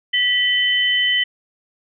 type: tone pair together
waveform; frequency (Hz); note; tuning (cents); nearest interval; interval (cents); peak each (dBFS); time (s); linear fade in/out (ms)
sine; 1960 / 3046; B6 / F#7; -14 / +50; minor sixth; 764; -18 / -17; 0.13-1.24; 10
effects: none